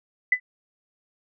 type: tone with exponential decay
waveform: sine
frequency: 2001 Hz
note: B6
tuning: 22 cents sharp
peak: -12 dBFS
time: 0.32-0.4 s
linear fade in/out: 5 ms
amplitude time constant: 17 ms
effects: none